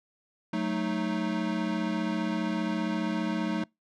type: chord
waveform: square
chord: D# diminished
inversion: first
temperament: equal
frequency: 185 / 220 / 311.1 Hz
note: F#3 / A3 / D#4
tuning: 0 / 0 / 0 cents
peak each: -33 / -32 / -33 dBFS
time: 0.53-3.64 s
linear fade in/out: 5 ms
effects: noise-tail reverb RT60 0.2 s tail -26 dB re dry + low-pass 4000 Hz 12 dB/octave